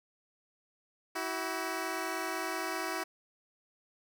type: tone pair together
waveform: 10% pulse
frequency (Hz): 326.6 / 376.8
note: E4 / F#4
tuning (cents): -16 / +32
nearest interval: major second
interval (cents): 248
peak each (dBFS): -28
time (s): 1.15-3.04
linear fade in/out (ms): 10
effects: none